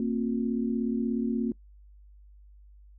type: tone cluster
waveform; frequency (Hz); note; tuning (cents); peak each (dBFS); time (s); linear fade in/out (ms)
sine; 229.4 / 266.1 / 358.6; A#3 / C4 / F4; -28 / +29 / +46; -27 / -31 / -35; 0-1.52; 2
effects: noise-tail reverb RT60 0.1 s tail -24 dB re dry + added 50 Hz sine -50 dBFS peak until 2.98 s